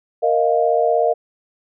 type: chord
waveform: sine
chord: Bb suspended fourth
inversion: none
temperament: equal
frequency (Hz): 466.2 / 622.3 / 698.5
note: Bb4 / Eb5 / F5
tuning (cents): 0 / 0 / 0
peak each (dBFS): -18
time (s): 0.22-1.14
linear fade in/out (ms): 20
effects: none